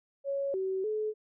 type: tone with pitch steps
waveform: sine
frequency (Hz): 555 / 380.2 / 429.2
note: C#5 / F#4 / A4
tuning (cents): +2 / +47 / -43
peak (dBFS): -29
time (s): 0.24-1.14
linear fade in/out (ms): 50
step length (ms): 300
effects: none